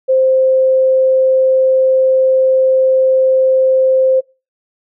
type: tone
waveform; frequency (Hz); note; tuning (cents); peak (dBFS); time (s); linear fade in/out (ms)
sine; 523.3; C5; 0; -8; 0.08-4.21; 20
effects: noise-tail reverb RT60 0.3 s tail -24 dB re dry